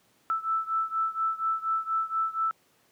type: beating tone pair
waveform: sine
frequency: 1318.5 / 1322.7 Hz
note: E6 / E6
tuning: 0 / +5 cents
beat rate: 4.2 Hz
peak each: -28 / -30 dBFS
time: 0.3-2.51 s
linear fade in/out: 0 ms
effects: pink hiss -65 dBFS RMS until 2.91 s + high-pass 150 Hz 12 dB/octave